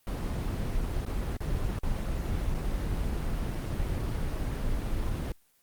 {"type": "noise with dropouts", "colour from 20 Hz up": "brown", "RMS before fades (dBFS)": -30, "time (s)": [0.07, 5.32], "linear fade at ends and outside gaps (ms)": 1, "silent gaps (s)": [[1.051, 1.063], [1.368, 1.404], [1.789, 1.833], [2.542, 2.547]], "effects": ["white hiss -67 dBFS RMS until 5.62 s", "Opus 24 kbps"]}